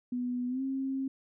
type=tone with pitch glide; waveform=sine; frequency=246.9 to 267.7 Hz; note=B3 to C4; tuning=0 to +40 cents; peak=-30 dBFS; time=0.12-1.08 s; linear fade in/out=5 ms; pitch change=+140 cents; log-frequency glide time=0.48-0.62 s; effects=none